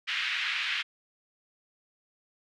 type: band-pass noise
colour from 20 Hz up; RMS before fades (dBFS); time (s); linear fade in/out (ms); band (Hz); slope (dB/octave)
white; -31; 0.07-0.83; 20; 1600 to 3100; 24
effects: none